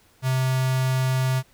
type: tone with notch filter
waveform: square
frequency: 130.2 Hz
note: C3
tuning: 8 cents flat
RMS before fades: -22 dBFS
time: 0.22-1.43 s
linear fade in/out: 50 ms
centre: 360 Hz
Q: 1.6
effects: pink hiss -58 dBFS RMS until 1.53 s